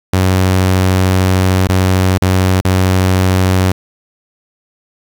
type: tone with dropouts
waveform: sawtooth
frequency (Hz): 93.3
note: F#2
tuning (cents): +15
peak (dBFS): -5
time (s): 0.13-3.72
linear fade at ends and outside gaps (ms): 5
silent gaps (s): 1.672-1.689 / 2.181-2.219 / 2.611-2.649
effects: 7-bit